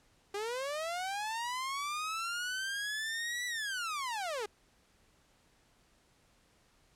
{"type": "linear two-way sweep", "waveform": "sawtooth", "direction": "up then down", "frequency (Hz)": [393.9, 1975.5, 393.9], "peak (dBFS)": -31, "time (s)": [0.34, 4.46], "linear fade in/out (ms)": 5, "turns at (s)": 3.46, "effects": ["pink hiss -68 dBFS RMS until 6.95 s", "low-pass 10000 Hz 12 dB/octave"]}